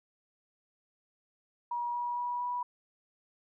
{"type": "tone with pitch steps", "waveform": "sine", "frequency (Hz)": [958, 964.7, 971.4, 978.1], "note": ["A#5", "B5", "B5", "B5"], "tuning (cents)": [47, -41, -29, -17], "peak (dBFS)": -31, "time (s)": [1.71, 2.63], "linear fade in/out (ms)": 5, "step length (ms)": 230, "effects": []}